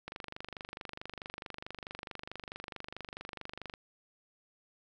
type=click train; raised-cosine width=0.3 ms; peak=-25 dBFS; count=91; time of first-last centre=0.08-3.739 s; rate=24.6 Hz; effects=none